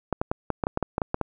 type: clicks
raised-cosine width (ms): 1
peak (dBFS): -10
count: 12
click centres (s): 0.127 / 0.215 / 0.315 / 0.503 / 0.638 / 0.669 / 0.774 / 0.827 / 0.981 / 1.018 / 1.144 / 1.213
effects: none